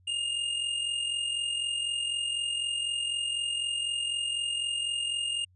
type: tone with amplitude modulation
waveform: square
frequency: 2829 Hz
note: F7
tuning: 22 cents sharp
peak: -27 dBFS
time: 0.07-5.45 s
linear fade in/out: 10 ms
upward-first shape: sine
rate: 44 Hz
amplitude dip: 50%
effects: added 91 Hz sine -59 dBFS peak until 5.55 s + resampled to 24000 Hz